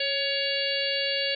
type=harmonic tone with a mistuned harmonic; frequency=562 Hz; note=C#5; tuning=24 cents sharp; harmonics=1 / 3 / 4 / 5 / 6 / 7 / 8; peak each=-31 / -34 / -35 / -30 / -34 / -36 / -31 dBFS; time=0-1.35 s; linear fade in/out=5 ms; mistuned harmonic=1; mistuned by=-36 cents; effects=none